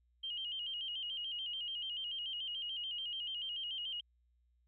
sine tone with vibrato, 3015 Hz, F#7, 32 cents sharp, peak -38 dBFS, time 0.23-4.01 s, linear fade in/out 10 ms, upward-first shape square, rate 6.9 Hz, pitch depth 75 cents each way, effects added 60 Hz sine -70 dBFS peak until 4.67 s

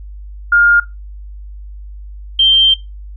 sine tone pair in turn, 1413 / 3147 Hz, F6 / G7, +20 / +6 cents, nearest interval octave + major second, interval 1386 cents, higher second, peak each -6 dBFS, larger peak neither, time 0.52-0.8 / 2.39-2.74 s, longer second, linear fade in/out 5 ms, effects noise-tail reverb RT60 0.2 s tail -17 dB re dry + added 50 Hz sine -28 dBFS peak until 3.16 s

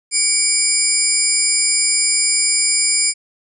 sine tone cluster, 2276 / 4809 / 5060 / 7270 / 9220 Hz, C#7 / D8 / D#8 / A#8 / D9, +45 / +40 / +28 / -44 / -33 cents, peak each -23 / -24 / -21 / -18 / -18 dBFS, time 0.11-3.14 s, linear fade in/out 50 ms, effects none

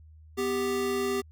square tone pair together, 248.3 / 394.2 Hz, B3 / G4, +9 / +10 cents, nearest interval minor sixth, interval 801 cents, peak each -34 / -28 dBFS, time 0.37-1.22 s, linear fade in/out 20 ms, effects added 78 Hz sine -49 dBFS peak until 1.31 s

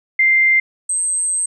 sine tone pair in turn, 2093 / 8281 Hz, C7 / C9, 0 / -19 cents, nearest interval 2 octaves, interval 2381 cents, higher second, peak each -10 / -16 dBFS, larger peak first, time 0.19-0.6 / 0.89-1.46 s, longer second, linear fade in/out 5 ms, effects none

